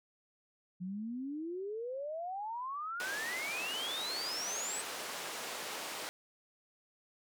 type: exponential sweep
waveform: sine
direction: up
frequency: 175.8 to 8240 Hz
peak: -37 dBFS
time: 0.8-4.82 s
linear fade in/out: 20 ms
type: band-pass noise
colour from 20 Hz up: pink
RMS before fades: -42 dBFS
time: 3-6.09 s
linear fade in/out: 0 ms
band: 470 to 11000 Hz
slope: 12 dB/octave
effects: none